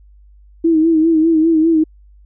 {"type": "tone with vibrato", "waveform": "sine", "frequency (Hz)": 322.3, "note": "E4", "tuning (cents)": -39, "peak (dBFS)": -9, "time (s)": [0.64, 1.84], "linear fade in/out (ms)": 10, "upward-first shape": "sine", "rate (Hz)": 5, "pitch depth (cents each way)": 60, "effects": ["added 50 Hz sine -42 dBFS peak until 2.25 s"]}